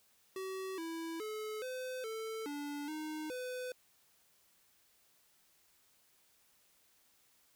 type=tone with pitch steps; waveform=square; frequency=379.9 / 329 / 430.3 / 511 / 443.2 / 289.4 / 308.9 / 503 Hz; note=F#4 / E4 / A4 / C5 / A4 / D4 / D#4 / B4; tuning=+46 / -3 / -39 / -41 / +13 / -25 / -12 / +32 cents; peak=-40 dBFS; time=0.36-3.72 s; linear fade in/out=2 ms; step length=420 ms; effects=white hiss -70 dBFS RMS until 7.55 s